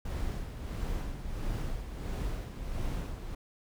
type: noise with tremolo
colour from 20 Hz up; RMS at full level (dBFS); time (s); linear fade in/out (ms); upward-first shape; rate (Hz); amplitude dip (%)
brown; -33; 0.05-3.35; 5; sine; 1.5; 55
effects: none